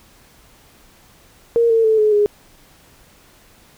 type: tone with pitch steps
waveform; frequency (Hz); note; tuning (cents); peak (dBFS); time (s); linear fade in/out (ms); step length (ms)
sine; 466.2 / 452.7 / 439.5 / 426.8 / 414.4; A#4 / A4 / A4 / G#4 / G#4; 0 / +49 / -2 / +47 / -4; -11; 1.56-2.26; 0; 140
effects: pink hiss -50 dBFS RMS until 3.77 s